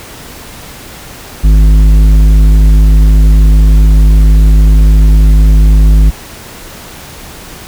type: tone with tanh clipping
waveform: sine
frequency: 51.91 Hz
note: G#1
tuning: in tune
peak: -3 dBFS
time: 1.43-6.11 s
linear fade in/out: 20 ms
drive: 10 dB
effects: pink hiss -29 dBFS RMS until 7.67 s